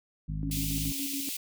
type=harmonic tone; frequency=51.91 Hz; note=G#1; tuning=in tune; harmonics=1 / 2 / 3 / 4 / 5; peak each=-34 / -41 / -34 / -45 / -46 dBFS; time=0.28-0.92 s; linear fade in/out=10 ms
type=tone with tremolo; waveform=sine; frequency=277.5 Hz; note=C#4; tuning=2 cents sharp; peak=-33 dBFS; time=0.43-1.29 s; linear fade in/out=0 ms; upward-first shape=square; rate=7.1 Hz; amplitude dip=55%
type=high-pass noise; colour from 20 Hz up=white; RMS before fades=-35 dBFS; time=0.51-1.37 s; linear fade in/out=5 ms; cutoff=2300 Hz; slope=48 dB/octave
effects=none